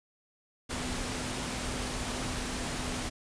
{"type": "tone in noise", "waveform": "sine", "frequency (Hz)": 250, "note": "B3", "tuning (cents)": 21, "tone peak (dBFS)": -41, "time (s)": [0.69, 3.1], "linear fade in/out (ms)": 20, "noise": "pink", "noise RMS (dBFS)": -35, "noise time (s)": [0.69, 3.1], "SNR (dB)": -9, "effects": ["resampled to 22050 Hz"]}